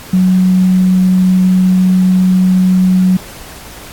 sine tone, 185 Hz, F#3, in tune, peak -6 dBFS, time 0.13-3.17 s, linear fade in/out 5 ms, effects pink hiss -32 dBFS RMS until 3.92 s + AAC 64 kbps

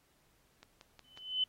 click train, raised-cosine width 0.2 ms, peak -34 dBFS, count 4, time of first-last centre 0.63-1.174 s, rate 5.51 Hz
sine tone with exponential growth, 3029 Hz, F#7, 40 cents sharp, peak -26 dBFS, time 1.04-1.44 s, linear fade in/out 5 ms, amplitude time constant 86 ms
effects pink hiss -71 dBFS RMS until 1.48 s + AAC 48 kbps

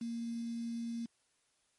sine tone with quantisation, 232.5 Hz, A#3, 4 cents flat, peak -36 dBFS, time 0.01-1.06 s, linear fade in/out 5 ms, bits 9, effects white hiss -75 dBFS RMS until 1.78 s + MP3 48 kbps

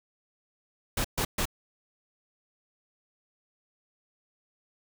pink noise bursts, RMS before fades -28 dBFS, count 3, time 0.97-1.455 s, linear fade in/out 5 ms, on 75 ms, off 130 ms, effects none

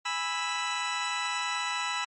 20% pulse chord, E major, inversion first, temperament just, 824.1 / 988.9 / 1318.5 Hz, G#5 / B5 / E6, -14 / +2 / 0 cents, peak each -33 / -27 / -28 dBFS, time 0.05-2.05 s, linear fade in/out 10 ms, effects MP3 32 kbps

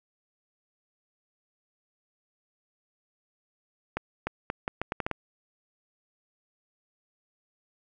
accelerating click train, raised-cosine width 0.5 ms, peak -14 dBFS, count 9, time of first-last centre 3.97-5.113 s, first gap 300 ms, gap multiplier 0.77, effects none

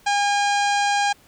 harmonic tone with a mistuned harmonic, 812 Hz, G#5, 39 cents flat, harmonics 1 / 2 / 3 / 4 / 5 / 6 / 7 / 8 / 9 / 10, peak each -19 / -25 / -29 / -31 / -33 / -35 / -36 / -37 / -38 / -39 dBFS, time 0.06-1.13 s, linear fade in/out 10 ms, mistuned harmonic 4, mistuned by -20 cents, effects pink hiss -54 dBFS RMS until 1.27 s

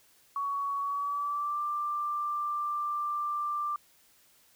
sine tone with pitch glide, 1122 to 1182.6 Hz, C#6 to D6, +21 to +12 cents, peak -29 dBFS, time 0.36-3.76 s, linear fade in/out 2 ms, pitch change +91 cents, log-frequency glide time 0.81-1.61 s, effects white hiss -63 dBFS RMS until 4.55 s

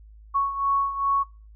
sine beating tone pair, 1108.7 / 1111.2 Hz, C#6 / C#6, 0 / +4 cents, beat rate 2.5 Hz, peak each -22 / -27 dBFS, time 0.34-1.24 s, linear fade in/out 20 ms, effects noise-tail reverb RT60 0.4 s tail -25 dB re dry + added 53 Hz sine -45 dBFS peak until 1.55 s

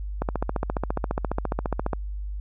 click train, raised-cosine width 1 ms, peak -11 dBFS, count 26, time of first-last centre 0.22-1.932 s, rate 14.6 Hz, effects added 50 Hz sine -29 dBFS peak until 2.4 s

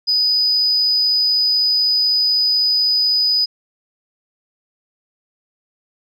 sine tone, 4978 Hz, D#8, in tune, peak -12 dBFS, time 0.07-3.46 s, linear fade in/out 20 ms, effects tanh soft clip ceiling -9 dBFS

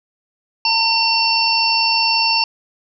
harmonic tone with a mistuned harmonic, 909 Hz, A#5, 44 cents flat, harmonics 1 / 3 / 5 / 6, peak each -19 / -19 / -19 / -19 dBFS, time 0.65-2.44 s, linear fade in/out 2 ms, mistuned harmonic 6, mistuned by -38 cents, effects none

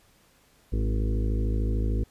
harmonic tone with a mistuned harmonic, 53.4 Hz, G#1, 49 cents sharp, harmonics 1 / 2 / 4 / 5 / 6 / 7 / 8 / 9, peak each -24 / -30 / -36 / -38 / -40 / -41 / -42 / -43 dBFS, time 0.72-2.04 s, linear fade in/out 10 ms, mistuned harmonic 6, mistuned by +19 cents, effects pink hiss -61 dBFS RMS until 2.1 s + resampled to 32000 Hz

